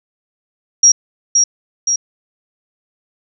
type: tone with echo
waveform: sine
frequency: 5660 Hz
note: F8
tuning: 22 cents sharp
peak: -4 dBFS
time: 0.83-0.92 s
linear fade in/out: 5 ms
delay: 520 ms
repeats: 2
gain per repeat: -4 dB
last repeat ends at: 1.96 s
effects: none